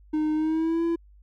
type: tone with pitch glide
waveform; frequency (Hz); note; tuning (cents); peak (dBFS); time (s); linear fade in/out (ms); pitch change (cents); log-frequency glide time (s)
triangle; 307.6 to 335.4; D#4 to E4; -20 to +30; -20; 0.13-0.96; 10; +150; 0.34-0.84
effects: added 50 Hz sine -50 dBFS peak until 1.22 s